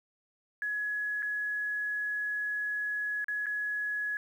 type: tone with dropouts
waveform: sine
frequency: 1685 Hz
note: G#6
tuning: 25 cents sharp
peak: -30 dBFS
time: 0.62-4.17 s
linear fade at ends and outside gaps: 1 ms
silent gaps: 1.223-1.228 / 3.244-3.283 / 3.459-3.466 s
effects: 10-bit